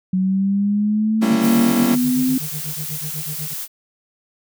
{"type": "linear sweep", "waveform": "sine", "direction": "up", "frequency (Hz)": [184.8, 260.4], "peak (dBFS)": -15, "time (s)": [0.13, 2.38], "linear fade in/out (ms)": 5}
{"type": "chord", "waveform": "40% pulse", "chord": "G diminished seventh", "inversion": "none", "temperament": "equal with one note detuned", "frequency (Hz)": [196, 233.1, 277.2, 334.8], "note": ["G3", "Bb3", "Db4", "Fb4"], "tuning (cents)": [0, 0, 0, 27], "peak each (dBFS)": -23, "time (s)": [1.21, 1.96], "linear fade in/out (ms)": 20}
{"type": "tone with tremolo", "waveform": "triangle", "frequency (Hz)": 151.5, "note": "D#3", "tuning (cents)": -46, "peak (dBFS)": -24, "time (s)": [1.3, 3.54], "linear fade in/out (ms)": 10, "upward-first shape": "sine", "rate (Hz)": 8.1, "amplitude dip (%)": 100}
{"type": "noise", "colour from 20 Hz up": "blue", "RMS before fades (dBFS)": -28, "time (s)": [1.4, 3.68], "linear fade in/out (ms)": 50}
{"effects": []}